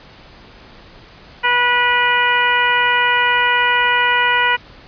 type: harmonic tone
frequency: 487.9 Hz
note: B4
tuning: 21 cents flat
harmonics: 1 / 2 / 3 / 4 / 5 / 6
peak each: -27 / -17 / -18 / -18 / -21 / -22 dBFS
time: 1.43-4.57 s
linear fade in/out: 20 ms
effects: pink hiss -42 dBFS RMS until 4.87 s + resampled to 11025 Hz